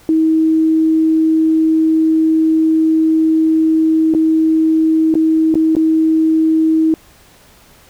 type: tone with dropouts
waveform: sine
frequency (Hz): 318.8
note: D#4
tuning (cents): +42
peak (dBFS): -9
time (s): 0.09-6.94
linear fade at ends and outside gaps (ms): 1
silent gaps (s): 4.139-4.148 / 5.141-5.153 / 5.542-5.554 / 5.752-5.766
effects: pink hiss -46 dBFS RMS until 7.89 s